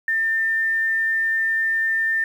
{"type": "tone", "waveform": "sine", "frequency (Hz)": 1798, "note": "A6", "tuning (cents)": 37, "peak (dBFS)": -18, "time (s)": [0.08, 2.24], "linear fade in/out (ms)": 2, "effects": ["8-bit"]}